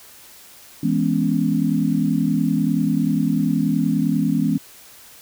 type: chord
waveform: sine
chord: C# minor seventh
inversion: first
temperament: equal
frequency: 164.81 / 207.7 / 246.9 / 277.2 Hz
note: E3 / G#3 / B3 / C#4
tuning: 0 / 0 / 0 / 0 cents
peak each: -22 dBFS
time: 0.83-4.58 s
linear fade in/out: 5 ms
effects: white hiss -45 dBFS RMS until 5.21 s